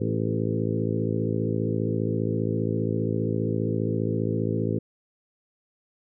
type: harmonic tone with a mistuned harmonic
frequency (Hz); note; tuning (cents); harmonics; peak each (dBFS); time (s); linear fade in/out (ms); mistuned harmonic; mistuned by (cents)
55; A1; 0; 2 / 3 / 4 / 5 / 6 / 7 / 8 / 9; -28 / -30 / -31 / -32 / -33 / -33 / -34 / -35; 0-4.79; 10; 7; +20
effects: none